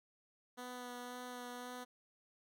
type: tone with vibrato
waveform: 10% pulse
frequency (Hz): 246.9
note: B3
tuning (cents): 0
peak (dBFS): -37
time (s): 0.57-1.85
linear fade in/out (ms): 20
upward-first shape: sine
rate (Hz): 1.9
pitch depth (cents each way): 14
effects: none